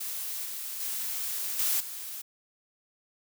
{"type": "noise with level steps", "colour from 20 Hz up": "blue", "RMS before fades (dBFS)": [-35, -37, -33, -27, -39], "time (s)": [0, 2.22], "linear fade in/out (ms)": 10, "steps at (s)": [0.45, 0.8, 1.59, 1.8], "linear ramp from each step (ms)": 5, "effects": []}